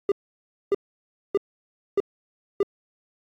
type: tone bursts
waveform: triangle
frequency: 400.5 Hz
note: G4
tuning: 37 cents sharp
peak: -15 dBFS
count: 5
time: 0.09-2.63 s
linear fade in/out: 2 ms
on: 28 ms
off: 600 ms
effects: AAC 64 kbps